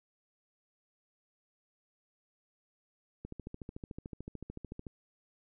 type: click train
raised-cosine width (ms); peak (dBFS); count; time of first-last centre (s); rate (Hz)
3; -29; 23; 3.25-4.868; 13.6
effects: none